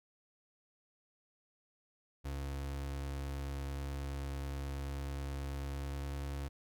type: tone with pitch glide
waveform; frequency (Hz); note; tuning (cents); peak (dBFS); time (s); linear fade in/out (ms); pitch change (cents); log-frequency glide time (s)
35% pulse; 69.3 to 70.11; C#2 to C#2; 0 to +20; -36; 2.24-6.49; 20; +20; 5.63-6.06
effects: none